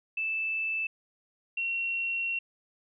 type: tone pair in turn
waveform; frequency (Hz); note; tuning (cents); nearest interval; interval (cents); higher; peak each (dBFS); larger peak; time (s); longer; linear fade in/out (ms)
sine; 2637 / 2731; E7 / F7; 0 / -39; minor second; 61; second; -28; neither; 0.17-0.87 / 1.57-2.39; second; 5
effects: none